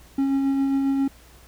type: tone with tremolo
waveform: triangle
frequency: 273.1 Hz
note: C#4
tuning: 26 cents flat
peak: -16 dBFS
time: 0.18-1.08 s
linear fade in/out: 5 ms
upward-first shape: sine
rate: 7.4 Hz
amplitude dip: 25%
effects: added 60 Hz sine -51 dBFS peak until 1.47 s + pink hiss -52 dBFS RMS until 1.47 s